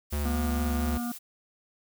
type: noise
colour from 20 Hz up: blue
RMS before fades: -42 dBFS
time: 0.1-1.19 s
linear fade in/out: 20 ms
type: tone with vibrato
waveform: square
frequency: 72.3 Hz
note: D2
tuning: 27 cents flat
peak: -28 dBFS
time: 0.12-0.98 s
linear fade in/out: 10 ms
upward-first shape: square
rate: 4.3 Hz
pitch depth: 25 cents each way
type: harmonic tone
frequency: 239.5 Hz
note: A#3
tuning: 47 cents sharp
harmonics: 1 / 3 / 5 / 6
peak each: -30 / -40 / -44 / -46 dBFS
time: 0.25-1.12 s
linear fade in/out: 5 ms
effects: none